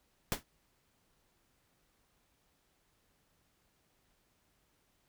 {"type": "noise with exponential decay", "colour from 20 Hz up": "pink", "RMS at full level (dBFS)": -29, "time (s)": [0.32, 0.43], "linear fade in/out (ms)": 0, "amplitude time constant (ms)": 23, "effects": ["pink hiss -74 dBFS RMS until 5.08 s"]}